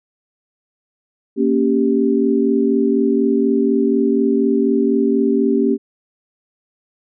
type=chord; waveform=sine; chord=G diminished; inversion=first; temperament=equal; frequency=233.1 / 277.2 / 392 Hz; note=Bb3 / Db4 / G4; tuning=0 / 0 / 0 cents; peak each=-17 dBFS; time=1.36-5.78 s; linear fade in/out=50 ms; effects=none